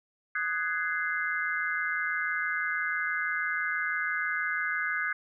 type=chord; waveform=sine; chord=Ab dominant seventh; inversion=second; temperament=just; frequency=1245.9 / 1495.1 / 1661.2 / 2077 Hz; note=Eb6 / Gb6 / Ab6 / C7; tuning=+2 / +18 / 0 / -13 cents; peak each=-36 / -32 / -32 / -34 dBFS; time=0.35-5.13 s; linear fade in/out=5 ms; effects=none